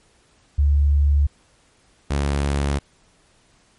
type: tone pair in turn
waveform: sine / sawtooth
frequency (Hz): 71.9 / 70.75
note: D2 / C#2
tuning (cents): -36 / +36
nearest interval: unison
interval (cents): 28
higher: first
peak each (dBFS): -13 / -15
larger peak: first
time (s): 0.58-1.27 / 2.1-2.79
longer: neither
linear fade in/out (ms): 10
effects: pink hiss -58 dBFS RMS until 3.78 s + MP3 48 kbps